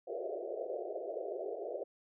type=band-pass noise; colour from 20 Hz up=pink; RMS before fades=-40 dBFS; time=0.07-1.84 s; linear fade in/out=10 ms; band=360 to 690 Hz; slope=96 dB/octave; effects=none